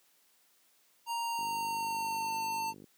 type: tone with pitch glide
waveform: square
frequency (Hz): 932.3 to 899.5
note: A#5 to A5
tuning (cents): 0 to +38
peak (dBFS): -33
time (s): 1.06-2.74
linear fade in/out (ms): 50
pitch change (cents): -62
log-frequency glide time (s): 1.2-2.36
type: click train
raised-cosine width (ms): 3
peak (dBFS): -35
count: 74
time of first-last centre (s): 1.39-2.841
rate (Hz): 50.3
effects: white hiss -68 dBFS RMS until 2.97 s + high-pass 200 Hz 12 dB/octave